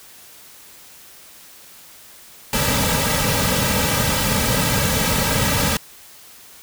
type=noise with comb filter; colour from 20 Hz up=pink; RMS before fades=-19 dBFS; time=2.53-5.77 s; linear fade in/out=2 ms; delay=2.8 ms; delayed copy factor=-0.95; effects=white hiss -44 dBFS RMS until 6.62 s